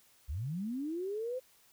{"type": "linear sweep", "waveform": "sine", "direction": "up", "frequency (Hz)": [58.27, 523], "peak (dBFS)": -34, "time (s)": [0.28, 1.4], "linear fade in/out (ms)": 20, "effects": ["white hiss -65 dBFS RMS until 1.72 s"]}